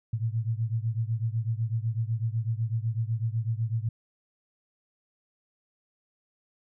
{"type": "beating tone pair", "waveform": "sine", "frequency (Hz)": [110.5, 118.5], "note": ["A2", "A#2"], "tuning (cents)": [8, 29], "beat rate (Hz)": 8, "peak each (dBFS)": [-28, -30], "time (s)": [0.13, 3.89], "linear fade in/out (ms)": 5, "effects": []}